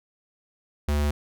square tone, 73.42 Hz, D2, in tune, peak -22 dBFS, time 0.88-1.11 s, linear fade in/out 5 ms, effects none

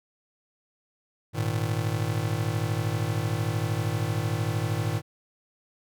square chord, Ab suspended second, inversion none, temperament just, 103.83 / 116.8 / 155.74 Hz, Ab2 / Bb2 / Eb3, 0 / +4 / +2 cents, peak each -30 / -30 / -32 dBFS, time 1.33-5.02 s, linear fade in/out 50 ms, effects none

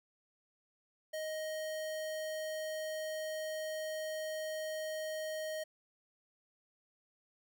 square tone, 625 Hz, D#5, 8 cents sharp, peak -38 dBFS, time 1.13-5.64 s, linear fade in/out 10 ms, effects none

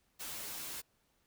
white noise with comb filter, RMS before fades -43 dBFS, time 0.19-0.82 s, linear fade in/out 20 ms, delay 11 ms, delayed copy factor -0.75, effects pink hiss -75 dBFS RMS until 1.26 s

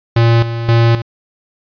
square tone with tremolo, 116.1 Hz, A#2, 7 cents flat, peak -8 dBFS, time 0.16-1.02 s, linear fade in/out 5 ms, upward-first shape square, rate 1.9 Hz, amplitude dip 70%, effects resampled to 11025 Hz

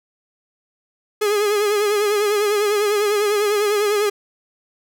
45% pulse tone with vibrato, 415.3 Hz, G#4, in tune, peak -16 dBFS, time 1.21-4.1 s, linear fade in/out 10 ms, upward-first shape triangle, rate 10 Hz, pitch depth 65 cents each way, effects none

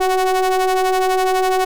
square ring-modulated tone, 185 Hz, F#3, in tune, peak -12 dBFS, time 0-1.65 s, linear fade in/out 10 ms, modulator 561 Hz, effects none

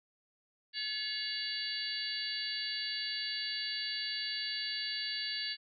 harmonic tone with a mistuned harmonic, 570 Hz, C#5, 48 cents sharp, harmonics 3 / 4 / 5 / 6 / 7 / 8, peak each -43 / -46 / -42 / -44 / -42 / -38 dBFS, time 0.73-5.57 s, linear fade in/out 50 ms, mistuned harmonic 4, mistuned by -77 cents, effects none

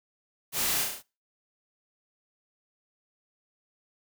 white noise with echo, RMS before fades -30 dBFS, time 0.52-0.86 s, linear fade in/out 50 ms, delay 34 ms, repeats 5, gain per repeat -3 dB, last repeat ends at 1.03 s, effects noise-tail reverb RT60 0.3 s tail -23 dB re dry

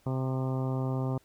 harmonic tone with a mistuned harmonic, 130.81 Hz, C3, in tune, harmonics 1 / 2 / 3 / 4 / 5 / 6 / 7 / 8 / 9, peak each -29 / -35 / -39 / -41 / -43 / -45 / -46 / -47 / -48 dBFS, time 0.06-1.18 s, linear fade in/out 5 ms, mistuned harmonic 9, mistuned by +37 cents, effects pink hiss -65 dBFS RMS until 1.24 s

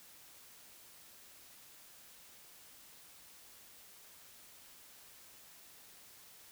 silence, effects white hiss -58 dBFS RMS until 6.51 s

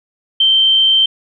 sine tone, 3123 Hz, G7, 7 cents flat, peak -8 dBFS, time 0.4-1.06 s, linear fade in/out 5 ms, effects none

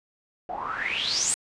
white noise with low-pass filter sweep, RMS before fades -28 dBFS, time 0.49-1.34 s, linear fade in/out 0 ms, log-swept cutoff 670 to 8700 Hz, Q 9.5, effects resampled to 22050 Hz

